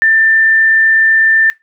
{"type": "tone", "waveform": "sine", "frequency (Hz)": 1784, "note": "A6", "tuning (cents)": 23, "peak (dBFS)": -6, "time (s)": [0.02, 1.5], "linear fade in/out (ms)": 0, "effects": ["noise-tail reverb RT60 0.2 s tail -22 dB re dry"]}